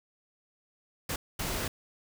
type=noise bursts at uneven times; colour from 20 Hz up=pink; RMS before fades=-33 dBFS; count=2; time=1.09-1.16 / 1.39-1.68 s; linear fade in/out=5 ms; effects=none